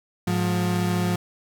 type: tone pair together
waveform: 35% pulse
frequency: 106.2 / 177.68 Hz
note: G#2 / F3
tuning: +39 / +30 cents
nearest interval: major sixth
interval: 891 cents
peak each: -24 / -21 dBFS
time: 0.27-1.16 s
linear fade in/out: 5 ms
effects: none